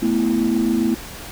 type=chord; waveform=sine; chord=A suspended second; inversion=none; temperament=just; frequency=220 / 247.5 / 330 Hz; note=A3 / B3 / E4; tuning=0 / +4 / +2 cents; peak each=-19 dBFS; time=0.02-0.95 s; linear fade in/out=10 ms; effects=tanh soft clip ceiling -10 dBFS + pink hiss -35 dBFS RMS until 1.31 s